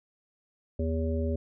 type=harmonic tone; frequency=80.7 Hz; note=E2; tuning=36 cents flat; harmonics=1 / 3 / 5 / 7; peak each=-28 / -33 / -35 / -36 dBFS; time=0.79-1.36 s; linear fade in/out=5 ms; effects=none